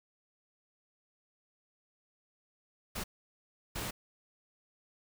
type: noise bursts at uneven times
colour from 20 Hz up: pink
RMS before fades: -38 dBFS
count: 2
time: 2.95-3.04 / 3.75-3.91 s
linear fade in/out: 10 ms
effects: none